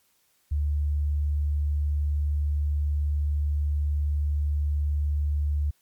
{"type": "tone", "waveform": "sine", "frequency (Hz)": 73.42, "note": "D2", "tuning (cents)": 0, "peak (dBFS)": -22, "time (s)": [0.51, 5.71], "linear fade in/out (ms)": 10, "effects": ["white hiss -67 dBFS RMS until 5.81 s", "MP3 96 kbps"]}